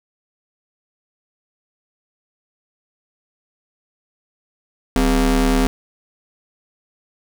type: ring-modulated tone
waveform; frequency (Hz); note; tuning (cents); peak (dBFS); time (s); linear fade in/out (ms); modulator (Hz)
35% pulse; 150; D3; +37; -9; 4.96-5.67; 0; 110
effects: none